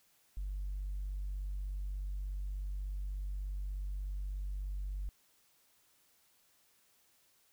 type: tone with tanh clipping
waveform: triangle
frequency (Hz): 48.3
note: G1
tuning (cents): -25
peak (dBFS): -36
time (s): 0.37-5.09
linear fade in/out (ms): 0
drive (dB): 5
effects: white hiss -70 dBFS RMS until 7.52 s